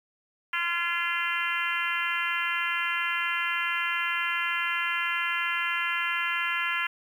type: harmonic tone with a mistuned harmonic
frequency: 344.2 Hz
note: F4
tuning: 25 cents flat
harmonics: 3 / 4 / 5 / 6 / 7 / 8 / 9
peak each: -35 / -32 / -32 / -32 / -36 / -33 / -38 dBFS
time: 0.53-6.87 s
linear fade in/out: 5 ms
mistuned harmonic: 5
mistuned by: -17 cents
effects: 9-bit